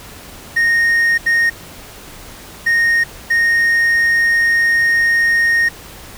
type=tone bursts at uneven times; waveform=triangle; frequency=1855 Hz; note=A#6; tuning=9 cents flat; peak=-9 dBFS; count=4; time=0.56-1.18 / 1.26-1.5 / 2.66-3.04 / 3.3-5.69 s; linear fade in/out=10 ms; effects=pink hiss -36 dBFS RMS until 6.17 s